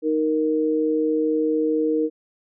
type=tone pair together; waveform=sine; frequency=311.1 / 466.7 Hz; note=D#4 / A#4; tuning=0 / +2 cents; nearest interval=perfect fifth; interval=702 cents; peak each=-21 dBFS; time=0.02-2.1 s; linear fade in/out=50 ms; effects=none